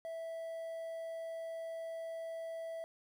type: tone with quantisation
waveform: triangle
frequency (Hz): 657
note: E5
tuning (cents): -6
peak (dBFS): -38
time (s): 0.05-2.84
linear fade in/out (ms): 0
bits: 11
effects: none